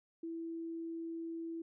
sine tone, 330.5 Hz, E4, 5 cents sharp, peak -39 dBFS, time 0.23-1.62 s, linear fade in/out 5 ms, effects none

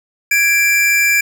square tone pair together, 1661 / 2349 Hz, G#6 / D7, 0 / 0 cents, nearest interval tritone, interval 600 cents, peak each -19 / -12 dBFS, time 0.31-1.21 s, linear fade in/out 5 ms, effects none

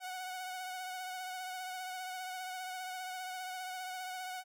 sawtooth tone with vibrato, 740 Hz, F#5, in tune, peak -36 dBFS, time 0-4.44 s, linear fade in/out 50 ms, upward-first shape triangle, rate 15 Hz, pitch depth 31 cents each way, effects none

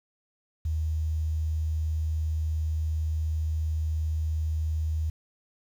sine tone, 78.6 Hz, D#2, 18 cents sharp, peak -25 dBFS, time 0.65-5.1 s, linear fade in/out 5 ms, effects 9-bit

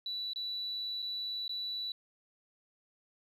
sine tone with dropouts, 3951 Hz, B7, in tune, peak -34 dBFS, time 0.06-1.92 s, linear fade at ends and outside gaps 2 ms, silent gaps 0.334-0.359 / 1.021-1.025 / 1.48-1.493 s, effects tanh soft clip ceiling -30 dBFS

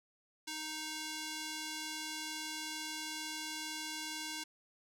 square tone with band-pass filter, 311.1 Hz, D#4, in tune, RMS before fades -42 dBFS, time 0.47-4.44 s, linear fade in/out 10 ms, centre 5400 Hz, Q 0.77, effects none

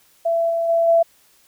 sine tone with level steps, 669 Hz, E5, 25 cents sharp, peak -16 / -18 / -14 / -11 dBFS, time 0.25-1.03 s, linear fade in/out 10 ms, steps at 0.49 / 0.68 / 0.87 s, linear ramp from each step 20 ms, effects white hiss -56 dBFS RMS until 1.47 s

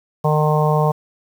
harmonic tone, 152.3 Hz, D#3, 37 cents flat, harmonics 1 / 3 / 4 / 5 / 6 / 7, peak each -16 / -21 / -22 / -23 / -24 / -24 dBFS, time 0.24-0.92 s, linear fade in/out 10 ms, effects 7-bit

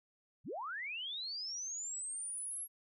sine linear sweep, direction up, 74.1 to 11390 Hz, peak -39 dBFS, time 0.44-2.68 s, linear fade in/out 50 ms, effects none

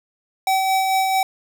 square tone with tremolo, 765 Hz, G5, 42 cents flat, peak -16 dBFS, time 0.47-1.23 s, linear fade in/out 2 ms, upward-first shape sine, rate 4.5 Hz, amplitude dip 30%, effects none

